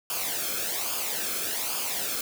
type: noise with flanger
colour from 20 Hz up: white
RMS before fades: -30 dBFS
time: 0.1-2.21 s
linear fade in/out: 2 ms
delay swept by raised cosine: 0.51 to 1.07 ms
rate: 1.2 Hz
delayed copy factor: -0.65
effects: none